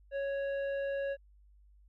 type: tone with hard clipping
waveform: sine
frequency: 554.4 Hz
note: C#5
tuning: in tune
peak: -34 dBFS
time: 0.11-1.17 s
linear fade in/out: 50 ms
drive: 10 dB
effects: added 50 Hz sine -58 dBFS peak until 1.88 s + low-pass 3000 Hz 12 dB/octave